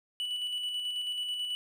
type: tone with tremolo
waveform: triangle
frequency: 2960 Hz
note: F#7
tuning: in tune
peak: -29 dBFS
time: 0.2-1.55 s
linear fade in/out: 0 ms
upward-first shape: square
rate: 9.2 Hz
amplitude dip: 30%
effects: none